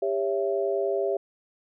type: chord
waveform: sine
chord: C# diminished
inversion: second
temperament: just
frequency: 399.1 / 554.4 / 665.2 Hz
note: G4 / C#5 / E5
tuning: +31 / 0 / +16 cents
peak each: -26 / -29 / -29 dBFS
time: 0.02-1.17 s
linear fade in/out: 5 ms
effects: none